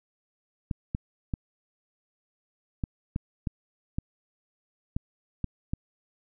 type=clicks; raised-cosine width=5 ms; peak=-16 dBFS; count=10; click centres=0.712 / 0.949 / 1.338 / 2.838 / 3.161 / 3.472 / 3.985 / 4.965 / 5.443 / 5.735 s; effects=none